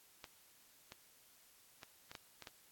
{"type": "clicks", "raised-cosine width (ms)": 0.2, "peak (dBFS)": -30, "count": 7, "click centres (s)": [0.242, 0.921, 1.832, 2.115, 2.152, 2.423, 2.472], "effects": ["white hiss -66 dBFS RMS until 2.71 s", "AAC 64 kbps"]}